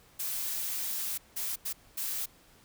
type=noise bursts at uneven times; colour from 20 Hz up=blue; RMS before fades=-34 dBFS; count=4; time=0.19-1.18 / 1.36-1.56 / 1.65-1.73 / 1.97-2.26 s; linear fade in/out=10 ms; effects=pink hiss -60 dBFS RMS until 2.64 s